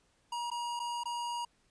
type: tone with dropouts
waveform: square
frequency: 952 Hz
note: A#5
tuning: 36 cents sharp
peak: -35 dBFS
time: 0.32-1.45 s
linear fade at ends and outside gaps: 5 ms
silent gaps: 0.503-0.514 / 0.794-0.799 / 1.036-1.055 s
effects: pink hiss -71 dBFS RMS until 1.7 s + resampled to 22050 Hz